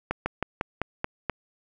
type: slowing click train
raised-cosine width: 0.5 ms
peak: -11 dBFS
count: 7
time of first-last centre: 0.11-1.297 s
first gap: 150 ms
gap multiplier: 1.11
effects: none